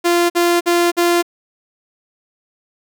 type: tone bursts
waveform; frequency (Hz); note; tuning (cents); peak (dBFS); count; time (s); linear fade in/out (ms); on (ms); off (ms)
sawtooth; 346.1; F4; -16; -8; 4; 0.04-1.227; 20; 260; 49
effects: none